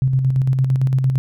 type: tone with tremolo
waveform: sine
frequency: 131.7 Hz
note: C3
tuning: 12 cents sharp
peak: -12 dBFS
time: 0.02-1.18 s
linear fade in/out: 0 ms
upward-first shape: square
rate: 8.8 Hz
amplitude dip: 40%
effects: none